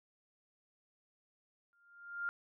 sine tone with exponential growth, 1400 Hz, F6, 4 cents sharp, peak -32 dBFS, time 1.73-2.29 s, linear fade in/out 0 ms, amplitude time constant 120 ms, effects none

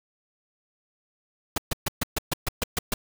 pink noise bursts, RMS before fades -25 dBFS, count 10, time 1.56-2.94 s, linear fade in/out 5 ms, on 21 ms, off 130 ms, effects none

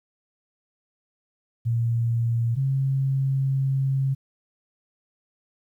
sine tone pair in turn, 116.54 / 135.03 Hz, A#2 / C#3, 0 / -45 cents, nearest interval minor third, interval 255 cents, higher second, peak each -20 dBFS, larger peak neither, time 1.65-2.56 / 2.56-4.15 s, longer second, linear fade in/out 20 ms, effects 10-bit

